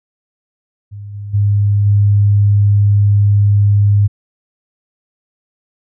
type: tone with level steps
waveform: sine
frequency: 102.1 Hz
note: G#2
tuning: 29 cents flat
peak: -26 / -23 / -9 / -7 dBFS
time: 0.91-4.08 s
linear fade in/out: 20 ms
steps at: 1.13 / 1.33 / 1.85 s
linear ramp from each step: 20 ms
effects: none